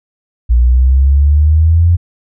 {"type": "exponential sweep", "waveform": "sine", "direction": "up", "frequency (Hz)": [58.27, 87.8], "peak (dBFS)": -5, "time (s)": [0.49, 1.97], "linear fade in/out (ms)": 20, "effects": []}